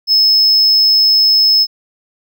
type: tone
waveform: triangle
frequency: 5200 Hz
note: E8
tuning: 24 cents flat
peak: -6 dBFS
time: 0.07-1.67 s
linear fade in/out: 50 ms
effects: none